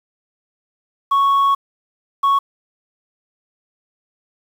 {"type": "tone bursts at uneven times", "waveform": "sine", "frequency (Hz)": 1108.7, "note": "C#6", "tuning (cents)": 0, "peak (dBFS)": -9, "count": 2, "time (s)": [[1.11, 1.55], [2.23, 2.39]], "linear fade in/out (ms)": 10, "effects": ["tanh soft clip ceiling -11 dBFS", "7-bit"]}